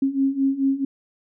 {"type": "beating tone pair", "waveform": "sine", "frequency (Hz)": [268.7, 273.3], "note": ["C4", "C#4"], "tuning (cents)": [46, -24], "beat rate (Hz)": 4.6, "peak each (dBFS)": [-23, -20], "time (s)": [0.02, 0.85], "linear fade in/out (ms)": 5, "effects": []}